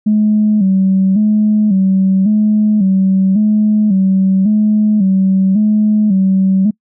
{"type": "tone with vibrato", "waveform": "sine", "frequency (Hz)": 201.4, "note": "G3", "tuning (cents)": 47, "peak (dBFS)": -7, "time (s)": [0.06, 6.71], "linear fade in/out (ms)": 10, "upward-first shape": "square", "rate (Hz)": 0.91, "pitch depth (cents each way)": 92, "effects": ["noise-tail reverb RT60 0.1 s tail -26 dB re dry", "tanh soft clip ceiling -3 dBFS"]}